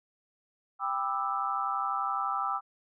sine chord, E minor seventh, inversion first, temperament just, 791.1 / 988.9 / 1186.7 / 1318.5 Hz, G5 / B5 / D6 / E6, +16 / +2 / +18 / 0 cents, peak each -34 / -38 / -33 / -32 dBFS, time 0.79-2.61 s, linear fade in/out 50 ms, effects none

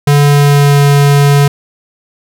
square tone with pitch glide, 144.2 to 142.54 Hz, D3 to C#3, -31 to +49 cents, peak -5 dBFS, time 0.07-1.48 s, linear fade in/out 5 ms, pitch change -20 cents, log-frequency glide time 0.25-0.81 s, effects none

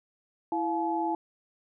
sine tone cluster, 331.8 / 702 / 856 Hz, E4 / F5 / A5, +11 / +9 / -48 cents, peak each -30 / -35 / -29 dBFS, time 0.52-1.15 s, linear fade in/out 2 ms, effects none

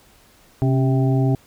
harmonic tone with a mistuned harmonic, 130.81 Hz, C3, in tune, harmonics 1 / 2 / 3 / 5 / 6, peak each -16 / -22 / -26 / -30 / -32 dBFS, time 0.62-1.35 s, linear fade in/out 0 ms, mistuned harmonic 2, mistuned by +71 cents, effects pink hiss -53 dBFS RMS until 1.46 s

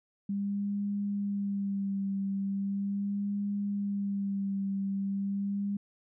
sine tone with vibrato, 199.3 Hz, G3, 29 cents sharp, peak -29 dBFS, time 0.29-5.77 s, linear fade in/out 5 ms, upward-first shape sine, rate 0.39 Hz, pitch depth 29 cents each way, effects none

